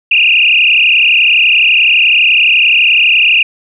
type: tone with frequency modulation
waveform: sine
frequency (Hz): 2637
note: E7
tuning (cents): 0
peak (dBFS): -5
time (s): 0.11-3.43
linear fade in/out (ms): 5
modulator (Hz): 31.8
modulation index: 6.7
effects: none